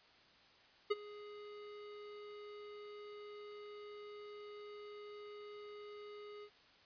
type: tone with ADSR envelope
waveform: square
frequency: 415.5 Hz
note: G#4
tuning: 1 cent sharp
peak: -30 dBFS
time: 0.9-6.5 s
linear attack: 14 ms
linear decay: 27 ms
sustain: -20 dB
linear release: 67 ms
effects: white hiss -65 dBFS RMS until 6.85 s + resampled to 11025 Hz